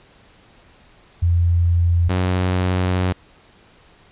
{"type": "tone pair in turn", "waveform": ["sine", "sawtooth"], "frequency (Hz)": [86, 91.66], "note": ["F2", "F#2"], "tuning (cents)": [-26, -16], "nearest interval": "minor second", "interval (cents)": 110, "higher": "second", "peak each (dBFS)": -13, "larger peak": "neither", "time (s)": [[1.22, 2.09], [2.09, 3.13]], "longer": "second", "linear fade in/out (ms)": 10, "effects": ["pink hiss -51 dBFS RMS until 4.11 s", "resampled to 8000 Hz"]}